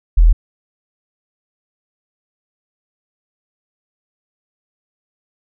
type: tone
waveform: sine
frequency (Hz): 41.2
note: E1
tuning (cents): 0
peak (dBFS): -5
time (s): 0.17-0.33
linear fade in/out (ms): 10
effects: none